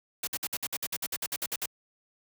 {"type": "noise bursts", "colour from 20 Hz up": "white", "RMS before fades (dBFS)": -32, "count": 15, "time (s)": [0.23, 1.659], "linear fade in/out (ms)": 5, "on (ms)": 43, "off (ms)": 56, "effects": ["high-pass 80 Hz 12 dB/octave"]}